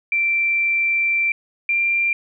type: tone pair in turn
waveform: sine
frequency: 2349 / 2375 Hz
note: D7 / D7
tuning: 0 / +19 cents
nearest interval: unison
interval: 19 cents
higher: second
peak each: -16 dBFS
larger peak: neither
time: 0.12-1.32 / 1.69-2.13 s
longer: first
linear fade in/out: 2 ms
effects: none